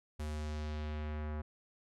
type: tone with low-pass filter sweep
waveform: square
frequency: 75.9 Hz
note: D#2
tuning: 42 cents flat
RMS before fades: -39 dBFS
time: 0.19-1.42 s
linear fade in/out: 10 ms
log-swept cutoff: 11000 to 1400 Hz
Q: 1.1
effects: none